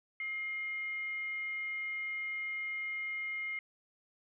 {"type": "tone with frequency modulation", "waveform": "sine", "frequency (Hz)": 2124, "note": "C7", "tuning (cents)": 25, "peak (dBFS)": -35, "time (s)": [0.2, 3.59], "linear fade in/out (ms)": 2, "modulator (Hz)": 835, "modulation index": 0.2, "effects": []}